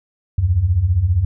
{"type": "beating tone pair", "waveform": "sine", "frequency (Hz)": [77.78, 92.78], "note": ["D#2", "F#2"], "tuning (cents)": [0, 5], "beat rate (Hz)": 15, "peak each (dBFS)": [-19, -14], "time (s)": [0.38, 1.25], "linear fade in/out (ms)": 5, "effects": []}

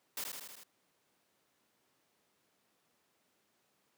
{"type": "noise with echo", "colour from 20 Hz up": "white", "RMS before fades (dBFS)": -39, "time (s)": [0.17, 0.24], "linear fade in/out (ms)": 2, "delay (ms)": 79, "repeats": 5, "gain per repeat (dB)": -3, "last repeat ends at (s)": 0.635, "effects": ["pink hiss -75 dBFS RMS until 3.97 s", "high-pass 200 Hz 12 dB/octave"]}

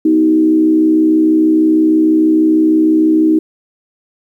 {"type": "tone with frequency modulation", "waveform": "sine", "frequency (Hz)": 315, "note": "D#4", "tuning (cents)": 21, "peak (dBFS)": -7, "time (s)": [0.05, 3.39], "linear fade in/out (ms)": 5, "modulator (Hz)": 66.3, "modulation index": 0.55, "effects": ["8-bit"]}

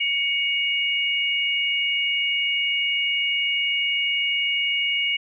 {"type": "tone pair together", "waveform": "sine", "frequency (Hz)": [2236, 2864], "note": ["C#7", "F7"], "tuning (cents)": [14, 43], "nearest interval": "major third", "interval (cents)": 429, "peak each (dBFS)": -23, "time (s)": [0, 5.17], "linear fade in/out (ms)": 10, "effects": []}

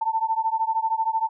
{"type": "beating tone pair", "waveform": "sine", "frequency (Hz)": [887, 900], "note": ["A5", "A5"], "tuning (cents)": [14, 39], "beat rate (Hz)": 13, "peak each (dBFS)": -24, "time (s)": [0.01, 1.29], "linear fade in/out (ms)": 10, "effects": []}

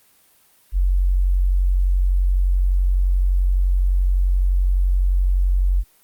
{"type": "tone", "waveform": "sine", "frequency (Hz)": 45.85, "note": "F#1", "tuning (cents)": -15, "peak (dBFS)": -14, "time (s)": [0.72, 5.84], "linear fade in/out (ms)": 50, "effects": ["white hiss -56 dBFS RMS until 6.03 s", "Opus 32 kbps"]}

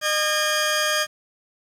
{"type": "tone pair together", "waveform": "15% pulse", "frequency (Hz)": [610, 1625], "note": ["D#5", "G#6"], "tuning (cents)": [-34, -38], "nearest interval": "octave + perfect fourth", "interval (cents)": 1696, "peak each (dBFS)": -16, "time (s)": [0.01, 1.07], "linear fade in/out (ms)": 50, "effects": ["resampled to 32000 Hz", "8-bit"]}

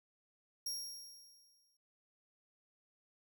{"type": "tone with exponential decay", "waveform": "sawtooth", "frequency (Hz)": 5590, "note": "F8", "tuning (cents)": 1, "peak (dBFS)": -34, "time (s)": [0.66, 1.77], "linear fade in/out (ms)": 5, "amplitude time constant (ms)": 240, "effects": []}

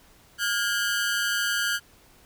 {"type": "ring-modulated tone", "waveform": "sawtooth", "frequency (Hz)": 1526, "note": "G6", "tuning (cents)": -47, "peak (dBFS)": -17, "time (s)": [0.38, 1.8], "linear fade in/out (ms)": 50, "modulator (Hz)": 106, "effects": ["pink hiss -56 dBFS RMS until 2.25 s"]}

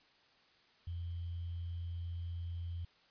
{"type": "tone with sample-and-hold", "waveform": "sine", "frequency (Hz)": 85.7, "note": "F2", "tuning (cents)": -32, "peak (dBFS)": -38, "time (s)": [0.87, 2.85], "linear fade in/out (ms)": 5, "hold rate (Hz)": 3150, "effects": ["white hiss -67 dBFS RMS until 3.1 s", "resampled to 11025 Hz"]}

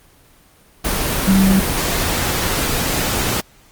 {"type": "tone in noise", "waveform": "sine", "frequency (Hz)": 192.5, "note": "G3", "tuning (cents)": -31, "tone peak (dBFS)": -10, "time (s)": [1.27, 1.6], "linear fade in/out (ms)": 10, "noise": "pink", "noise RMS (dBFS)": -19, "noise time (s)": [0.84, 3.41], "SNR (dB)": 6, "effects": ["pink hiss -50 dBFS RMS until 3.71 s", "Opus 24 kbps"]}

